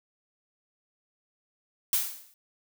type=noise with exponential decay; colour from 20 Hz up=blue; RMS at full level=-22 dBFS; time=1.93-2.34 s; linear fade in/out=1 ms; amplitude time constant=87 ms; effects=none